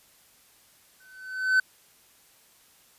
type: tone with exponential growth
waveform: triangle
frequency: 1519 Hz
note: F#6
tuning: 45 cents sharp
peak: -14 dBFS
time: 1-1.6 s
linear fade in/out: 5 ms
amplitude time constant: 130 ms
effects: white hiss -59 dBFS RMS until 2.98 s + resampled to 32000 Hz